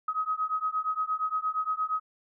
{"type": "beating tone pair", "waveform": "sine", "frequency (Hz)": [1262, 1270.6], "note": ["D#6", "D#6"], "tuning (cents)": [24, 36], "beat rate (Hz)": 8.6, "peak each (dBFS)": -30, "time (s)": [0.08, 2], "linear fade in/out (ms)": 5, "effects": []}